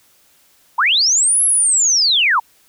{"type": "linear two-way sweep", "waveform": "sine", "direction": "up then down", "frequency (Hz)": [830.6, 11240, 830.6], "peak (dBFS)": -11, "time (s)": [0.78, 2.4], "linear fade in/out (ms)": 10, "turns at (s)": 1.44, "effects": ["white hiss -54 dBFS RMS until 2.68 s"]}